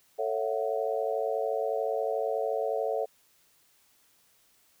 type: chord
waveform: sine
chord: F# minor seventh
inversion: first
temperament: just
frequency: 444 / 555 / 666 / 740 Hz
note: A4 / C#5 / E5 / F#5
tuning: +16 / +2 / +18 / 0 cents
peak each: -31 / -32 / -33 / -35 dBFS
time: 0.18-3.06 s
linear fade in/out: 20 ms
effects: white hiss -65 dBFS RMS until 4.8 s